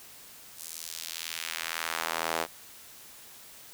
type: tone with high-pass filter sweep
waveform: square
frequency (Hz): 41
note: E1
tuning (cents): -9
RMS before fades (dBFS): -35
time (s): 0.56-2.47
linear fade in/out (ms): 50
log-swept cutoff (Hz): 8200 to 570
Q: 1
effects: white hiss -50 dBFS RMS until 3.73 s